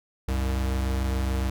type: tone pair together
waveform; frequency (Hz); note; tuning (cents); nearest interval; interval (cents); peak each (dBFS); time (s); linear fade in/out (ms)
square; 65.41 / 92.5; C2 / F#2; 0 / 0; tritone; 600; -25 / -33; 0.28-1.5; 5
effects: none